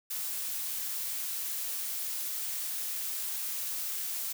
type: noise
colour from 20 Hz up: blue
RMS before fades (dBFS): -35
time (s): 0.1-4.33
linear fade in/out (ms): 10
effects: none